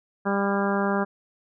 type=harmonic tone with a mistuned harmonic; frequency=198.9 Hz; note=G3; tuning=25 cents sharp; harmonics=1 / 2 / 3 / 4 / 5 / 6 / 7 / 8; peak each=-25 / -28 / -30 / -31 / -32 / -33 / -33 / -34 dBFS; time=0.25-1.05 s; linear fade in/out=20 ms; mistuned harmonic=8; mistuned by=+30 cents; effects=none